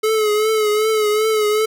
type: tone with vibrato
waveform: square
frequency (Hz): 429.6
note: A4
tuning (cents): -41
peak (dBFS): -15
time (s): 0.03-1.66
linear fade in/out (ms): 10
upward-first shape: triangle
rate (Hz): 2.6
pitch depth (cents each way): 53
effects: none